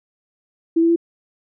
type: tone with pitch steps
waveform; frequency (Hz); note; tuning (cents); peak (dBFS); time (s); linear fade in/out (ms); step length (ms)
sine; 329.6 / 333.6 / 337.7; E4 / E4 / E4; 0 / +21 / +42; -12; 0.76-0.961; 10; 67
effects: none